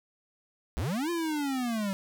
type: linear two-way sweep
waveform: square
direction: up then down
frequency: 53.6 to 349.2 to 189.7 Hz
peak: -29 dBFS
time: 0.77-1.93 s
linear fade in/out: 0 ms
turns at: 1.1 s
effects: 10-bit